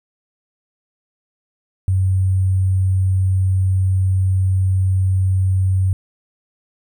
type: tone with sample-and-hold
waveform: sine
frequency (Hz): 94.2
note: F#2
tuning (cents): +32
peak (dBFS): -13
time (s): 1.88-5.93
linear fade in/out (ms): 0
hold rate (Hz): 8820
effects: none